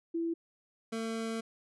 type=tone pair in turn; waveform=sine / 25% pulse; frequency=333.2 / 225.5 Hz; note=E4 / A3; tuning=+19 / +43 cents; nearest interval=perfect fifth; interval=676 cents; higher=first; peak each=-30 / -30 dBFS; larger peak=neither; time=0.14-0.34 / 0.92-1.41 s; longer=second; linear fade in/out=10 ms; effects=resampled to 24000 Hz